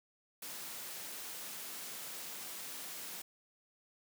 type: high-pass noise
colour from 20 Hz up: white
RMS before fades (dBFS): -45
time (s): 0.42-3.22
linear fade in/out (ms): 5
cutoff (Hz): 140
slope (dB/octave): 24
effects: none